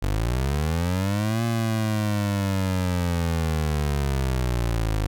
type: linear two-way sweep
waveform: 25% pulse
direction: up then down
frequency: 46.25 to 116.54 to 51 Hz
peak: -18 dBFS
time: 0.02-5.07 s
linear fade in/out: 10 ms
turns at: 1.44 s
effects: none